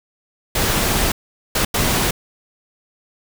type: noise bursts at uneven times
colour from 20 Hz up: pink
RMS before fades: -18 dBFS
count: 3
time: 0.55-1.12 / 1.55-1.65 / 1.74-2.11 s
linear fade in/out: 5 ms
effects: none